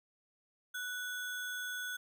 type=tone with sample-and-hold; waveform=sine; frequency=1480 Hz; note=F#6; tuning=in tune; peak=-37 dBFS; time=0.74-1.97 s; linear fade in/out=10 ms; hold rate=4900 Hz; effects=none